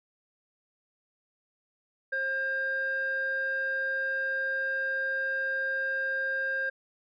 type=tone pair together; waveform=sine; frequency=533.9 / 1600 Hz; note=C5 / G6; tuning=+35 / +35 cents; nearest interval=octave + perfect fifth; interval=1900 cents; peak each=-35 / -27 dBFS; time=2.12-6.7 s; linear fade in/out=10 ms; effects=tanh soft clip ceiling -22 dBFS